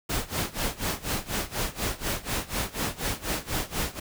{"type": "noise with tremolo", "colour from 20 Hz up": "pink", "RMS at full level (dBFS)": -27, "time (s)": [0.09, 4], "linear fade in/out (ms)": 10, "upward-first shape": "sine", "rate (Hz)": 4.1, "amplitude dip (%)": 90, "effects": []}